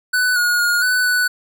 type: tone with pitch steps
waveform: square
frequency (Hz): 1495 / 1444 / 1431 / 1496 / 1486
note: F#6 / F#6 / F6 / F#6 / F#6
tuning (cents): +17 / -43 / +42 / +19 / +7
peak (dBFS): -15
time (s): 0.13-1.28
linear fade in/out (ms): 10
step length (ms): 230
effects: none